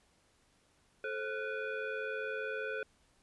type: tone with frequency modulation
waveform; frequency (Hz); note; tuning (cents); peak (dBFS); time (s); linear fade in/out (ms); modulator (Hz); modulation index
sine; 530; C5; +22; -35; 1.04-2.83; 2; 965; 1.6
effects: pink hiss -70 dBFS RMS until 3.22 s + resampled to 24000 Hz